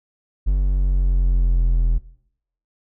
triangle exponential sweep, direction down, 48.3 to 41.2 Hz, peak -12 dBFS, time 0.46-1.99 s, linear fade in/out 20 ms, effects noise-tail reverb RT60 0.7 s tail -19 dB re dry

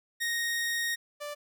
sawtooth tone pair in turn, 1864.7 / 587.3 Hz, A#6 / D5, 0 / 0 cents, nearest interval octave + minor sixth, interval 2000 cents, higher first, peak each -25 / -32 dBFS, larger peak first, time 0.2-0.96 / 1.2-1.35 s, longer first, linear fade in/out 20 ms, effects none

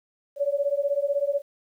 sine beating tone pair, 559 / 575 Hz, C#5 / D5, +14 / -37 cents, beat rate 16 Hz, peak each -25 dBFS, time 0.36-1.42 s, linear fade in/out 50 ms, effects 10-bit

